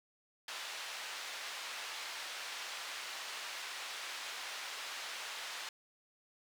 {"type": "band-pass noise", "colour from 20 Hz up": "white", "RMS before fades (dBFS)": -44, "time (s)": [0.48, 5.69], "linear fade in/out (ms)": 2, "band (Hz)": [780, 4100], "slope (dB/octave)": 12, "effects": []}